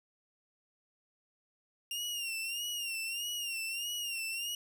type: tone with vibrato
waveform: sawtooth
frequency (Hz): 2788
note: F7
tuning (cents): -4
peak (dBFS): -32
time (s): 1.91-4.55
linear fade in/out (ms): 2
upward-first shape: sine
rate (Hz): 1.6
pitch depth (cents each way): 80
effects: none